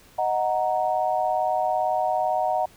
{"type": "chord", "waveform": "sine", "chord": "D# minor", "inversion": "none", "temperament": "equal", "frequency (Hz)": [622.3, 740, 932.3], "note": ["D#5", "F#5", "A#5"], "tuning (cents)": [0, 0, 0], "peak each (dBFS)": [-26, -23, -28], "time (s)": [0.18, 2.66], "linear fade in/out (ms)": 10, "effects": ["pink hiss -53 dBFS RMS until 2.76 s"]}